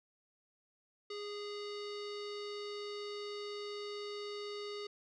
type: tone with low-pass filter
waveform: square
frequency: 412.1 Hz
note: G#4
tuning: 13 cents flat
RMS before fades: -43 dBFS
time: 1.1-4.87 s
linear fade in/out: 5 ms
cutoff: 4400 Hz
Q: 3.9
effects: none